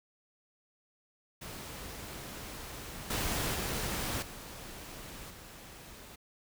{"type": "noise with level steps", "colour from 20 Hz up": "pink", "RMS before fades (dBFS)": [-44, -33, -35, -46, -50], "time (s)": [1.41, 6.16], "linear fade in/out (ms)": 10, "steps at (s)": [3.1, 3.54, 4.22, 5.3], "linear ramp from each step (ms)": 5, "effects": []}